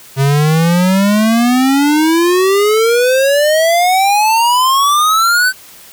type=exponential sweep; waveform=square; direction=up; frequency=133.7 to 1542 Hz; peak=-9 dBFS; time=0.16-5.53 s; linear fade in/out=50 ms; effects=white hiss -38 dBFS RMS until 5.92 s